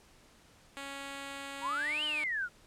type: tone with pitch glide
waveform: 5% pulse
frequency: 277.2 to 302.3 Hz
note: C#4 to D#4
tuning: 0 to -50 cents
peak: -29 dBFS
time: 0.77-2.24 s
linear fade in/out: 0 ms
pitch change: +150 cents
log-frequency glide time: 1.62-1.94 s
type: exponential two-way sweep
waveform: sine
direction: up then down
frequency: 890 to 3136 to 1369 Hz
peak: -31 dBFS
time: 1.61-2.49 s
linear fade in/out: 50 ms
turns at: 2.04 s
effects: pink hiss -61 dBFS RMS until 2.66 s + low-pass 10000 Hz 12 dB/octave